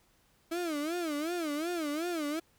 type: tone with vibrato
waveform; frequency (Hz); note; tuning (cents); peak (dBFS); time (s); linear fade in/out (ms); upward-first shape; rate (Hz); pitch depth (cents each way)
35% pulse; 320.3; E4; -50; -30; 0.51-2.4; 10; sine; 2.7; 180
effects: pink hiss -68 dBFS RMS until 2.58 s